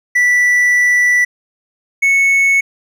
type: tone pair in turn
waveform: triangle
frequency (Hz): 1966 / 2207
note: B6 / C#7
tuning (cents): -8 / -8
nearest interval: major second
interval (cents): 200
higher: second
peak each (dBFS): -7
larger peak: neither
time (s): 0.15-1.25 / 2.02-2.61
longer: first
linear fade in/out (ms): 10
effects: none